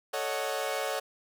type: chord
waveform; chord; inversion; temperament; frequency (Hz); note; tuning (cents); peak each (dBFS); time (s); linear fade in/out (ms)
sawtooth; D# half-diminished seventh; second; equal with one note detuned; 440 / 554.4 / 620.1 / 740; A4 / C#5 / D#5 / F#5; 0 / 0 / -6 / 0; -33 / -30 / -33 / -32; 0.13-1; 10
effects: none